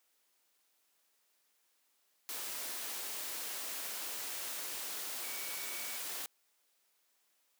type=tone in noise; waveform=sine; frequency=2262 Hz; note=C#7; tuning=34 cents sharp; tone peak=-49 dBFS; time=5.24-5.97 s; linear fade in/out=0 ms; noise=white; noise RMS=-41 dBFS; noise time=2.29-6.26 s; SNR=-11 dB; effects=white hiss -75 dBFS RMS until 7.59 s + high-pass 300 Hz 12 dB/octave